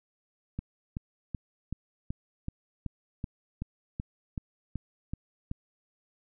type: click train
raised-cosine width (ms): 5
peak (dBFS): -21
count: 14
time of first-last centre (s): 0.59-5.514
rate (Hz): 2.64
effects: none